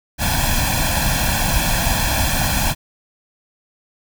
pink noise with comb filter, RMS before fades -18 dBFS, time 0.18-2.75 s, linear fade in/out 50 ms, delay 1.2 ms, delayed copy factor +0.95, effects none

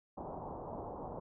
white low-pass noise, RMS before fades -44 dBFS, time 0.17-1.2 s, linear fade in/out 10 ms, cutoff 980 Hz, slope 48 dB/octave, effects none

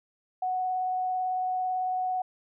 sine tone with vibrato, 740 Hz, F#5, in tune, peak -26 dBFS, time 0.42-2.22 s, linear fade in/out 5 ms, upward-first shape sine, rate 18 Hz, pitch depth 9 cents each way, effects none

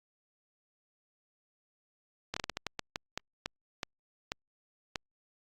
slowing click train, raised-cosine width 0.2 ms, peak -16 dBFS, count 14, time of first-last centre 2.34-4.958 s, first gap 25 ms, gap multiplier 1.31, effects Opus 48 kbps

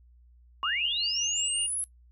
sine linear sweep, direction up, 1046.5 to 11000 Hz, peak -28 dBFS, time 0.63-1.84 s, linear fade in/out 0 ms
sine tone with tremolo, 2834 Hz, F7, 25 cents sharp, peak -29 dBFS, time 0.63-1.67 s, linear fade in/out 10 ms, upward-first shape sine, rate 5.4 Hz, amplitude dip 35%
effects noise-tail reverb RT60 0.1 s tail -17 dB re dry + added 60 Hz sine -54 dBFS peak until 2.11 s

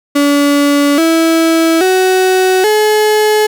35% pulse tone with pitch steps, 286.3 / 327 / 373.4 / 426.5 Hz, D4 / E4 / F#4 / G#4, -44 / -14 / +16 / +46 cents, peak -6 dBFS, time 0.15-3.47 s, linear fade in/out 10 ms, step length 830 ms, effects none

